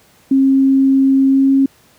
sine tone with pitch glide, 269.2 to 271.2 Hz, C4 to C#4, +49 to -38 cents, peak -8 dBFS, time 0.31-1.66 s, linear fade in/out 5 ms, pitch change +13 cents, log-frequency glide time 1.28-1.51 s, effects pink hiss -50 dBFS RMS until 1.98 s + high-pass 80 Hz 12 dB/octave

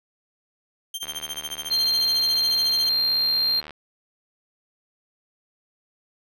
sawtooth tone with tremolo, 3163 Hz, G7, 15 cents sharp, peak -24 dBFS, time 0.94-2.89 s, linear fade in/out 2 ms, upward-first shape sine, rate 14 Hz, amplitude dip 95%
click train, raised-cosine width 0.3 ms, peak -22 dBFS, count 205, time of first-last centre 1.03-3.707 s, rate 76.2 Hz
triangle tone, 4186 Hz, C8, in tune, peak -18 dBFS, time 1.7-3.61 s, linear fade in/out 20 ms
effects none

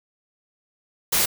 white noise, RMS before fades -20 dBFS, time 1.12-1.26 s, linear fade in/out 10 ms, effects none

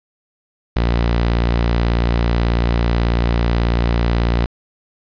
sawtooth tone, 58.27 Hz, A#1, in tune, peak -10 dBFS, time 0.76-4.46 s, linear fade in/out 5 ms, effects resampled to 11025 Hz + 7-bit

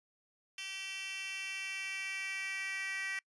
10% pulse tone with high-pass filter sweep, 386.5 Hz, G4, 24 cents flat, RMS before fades -40 dBFS, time 0.58-3.19 s, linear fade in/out 2 ms, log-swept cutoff 3000 to 2000 Hz, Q 3.7, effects noise-tail reverb RT60 0.1 s tail -26 dB re dry + resampled to 22050 Hz

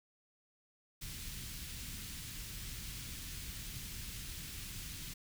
pink band-stop noise, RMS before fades -45 dBFS, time 1.01-5.14 s, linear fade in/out 10 ms, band 170 to 2500 Hz, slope 12 dB/octave, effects none

